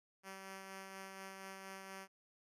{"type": "tone with tremolo", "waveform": "5% pulse", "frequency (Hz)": 192.5, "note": "G3", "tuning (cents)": -31, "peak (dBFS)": -36, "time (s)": [0.23, 2.08], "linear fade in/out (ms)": 50, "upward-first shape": "sine", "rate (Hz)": 4.2, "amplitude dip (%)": 30, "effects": ["resampled to 32000 Hz"]}